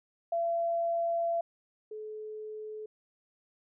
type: tone pair in turn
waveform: sine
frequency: 677 / 429.8 Hz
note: E5 / A4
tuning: +46 / -41 cents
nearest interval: minor sixth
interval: 787 cents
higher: first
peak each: -27 / -38 dBFS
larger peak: first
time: 0.32-1.41 / 1.91-2.86 s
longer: first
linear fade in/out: 5 ms
effects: none